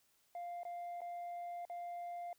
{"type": "tone with dropouts", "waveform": "sine", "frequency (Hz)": 698.5, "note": "F5", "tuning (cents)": 0, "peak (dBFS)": -39, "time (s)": [0.35, 2.33], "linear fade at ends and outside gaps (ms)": 2, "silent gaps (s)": [[0.633, 0.651], [1.007, 1.016], [1.652, 1.698]], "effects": ["tanh soft clip ceiling -41 dBFS", "white hiss -74 dBFS RMS until 2.38 s"]}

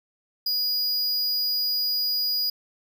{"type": "tone", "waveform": "square", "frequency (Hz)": 4900, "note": "D#8", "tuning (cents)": -27, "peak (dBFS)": -23, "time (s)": [0.46, 2.5], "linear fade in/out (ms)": 5, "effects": []}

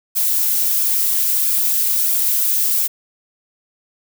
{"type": "noise with flanger", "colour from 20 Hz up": "violet", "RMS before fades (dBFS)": -17, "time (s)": [0.15, 2.88], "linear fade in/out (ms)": 20, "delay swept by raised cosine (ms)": [1, 5.5], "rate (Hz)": 1.5, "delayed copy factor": -0.5, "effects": []}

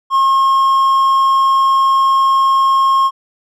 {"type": "tone", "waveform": "triangle", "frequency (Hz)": 1077, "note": "C6", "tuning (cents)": 50, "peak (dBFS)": -7, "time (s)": [0.1, 3.11], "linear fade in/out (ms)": 50, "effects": []}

